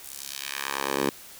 10% pulse tone with high-pass filter sweep, 69.1 Hz, C#2, 5 cents flat, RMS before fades -31 dBFS, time 0.03-1.1 s, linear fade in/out 10 ms, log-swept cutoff 11000 to 280 Hz, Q 0.97, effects white hiss -46 dBFS RMS until 1.39 s

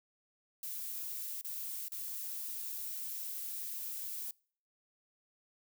violet noise with dropouts, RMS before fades -41 dBFS, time 0.63-4.31 s, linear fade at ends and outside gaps 2 ms, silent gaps 1.413-1.446 / 1.883-1.919 s, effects noise-tail reverb RT60 0.5 s tail -26 dB re dry

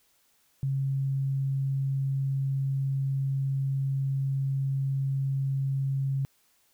sine tone, 136.1 Hz, C#3, 31 cents flat, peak -25 dBFS, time 0.63-6.25 s, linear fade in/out 0 ms, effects white hiss -67 dBFS RMS until 6.73 s

